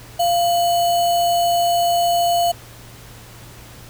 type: tone with sample-and-hold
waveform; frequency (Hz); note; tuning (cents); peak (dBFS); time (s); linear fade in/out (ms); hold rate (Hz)
sine; 693; F5; -14; -14; 0.19-2.52; 10; 3675
effects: added 117 Hz sine -43 dBFS peak until 3.89 s + pink hiss -42 dBFS RMS until 3.89 s